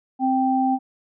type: tone pair together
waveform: sine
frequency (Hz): 261.6 / 783.1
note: C4 / G5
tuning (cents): 0 / -2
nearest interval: octave + perfect fifth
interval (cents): 1898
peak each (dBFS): -20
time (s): 0.19-0.79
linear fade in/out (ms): 50
effects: none